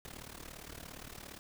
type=noise with amplitude modulation; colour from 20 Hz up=pink; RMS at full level=-45 dBFS; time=0.05-1.39 s; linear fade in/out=0 ms; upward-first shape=sine; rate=37.3 Hz; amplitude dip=85%; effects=none